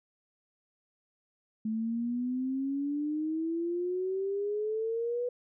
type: exponential sweep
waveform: sine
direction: up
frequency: 216.7 to 493.9 Hz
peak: -29 dBFS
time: 1.65-5.29 s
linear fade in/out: 5 ms
effects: none